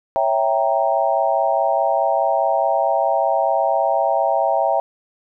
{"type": "chord", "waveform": "sine", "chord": "C# diminished seventh", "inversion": "none", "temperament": "equal", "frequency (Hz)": [554.4, 659.3, 784, 932.3], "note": ["C#5", "E5", "G5", "Bb5"], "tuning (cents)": [0, 0, 0, 0], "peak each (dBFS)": [-22, -19, -20, -23], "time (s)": [0.16, 4.8], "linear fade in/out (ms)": 0, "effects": []}